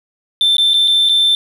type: tone with dropouts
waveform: sine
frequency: 3554 Hz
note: A7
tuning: 17 cents sharp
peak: -7 dBFS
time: 0.41-1.35 s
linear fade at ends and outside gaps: 1 ms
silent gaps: 0.568-0.582 / 0.735-0.741 / 0.876-0.88 / 1.089-1.094 s
effects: tanh soft clip ceiling -8 dBFS + 7-bit